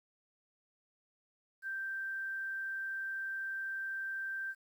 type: tone with quantisation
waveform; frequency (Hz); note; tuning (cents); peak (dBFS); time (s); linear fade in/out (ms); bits
sine; 1568; G6; 0; -36; 1.62-4.55; 50; 11
effects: none